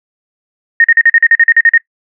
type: tone bursts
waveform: sine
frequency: 1847 Hz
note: A#6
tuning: 16 cents flat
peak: -3 dBFS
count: 12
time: 0.8-1.777 s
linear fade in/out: 2 ms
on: 42 ms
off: 43 ms
effects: noise-tail reverb RT60 0.1 s tail -22 dB re dry